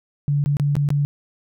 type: tone with dropouts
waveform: sine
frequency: 143.9 Hz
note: D3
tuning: 35 cents flat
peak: -16 dBFS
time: 0.28-1.05 s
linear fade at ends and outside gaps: 0 ms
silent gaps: 0.44-0.46 / 0.569-0.598 / 0.754-0.766 / 0.889-0.904 s
effects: none